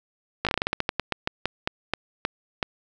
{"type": "slowing click train", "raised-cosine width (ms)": 0.3, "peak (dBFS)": -7, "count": 19, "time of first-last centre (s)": [0.45, 2.628], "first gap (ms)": 17, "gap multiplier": 1.2, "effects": []}